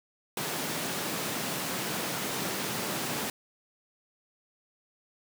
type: high-pass noise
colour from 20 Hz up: pink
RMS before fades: -33 dBFS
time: 0.37-3.3 s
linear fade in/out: 2 ms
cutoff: 140 Hz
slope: 24 dB/octave
effects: none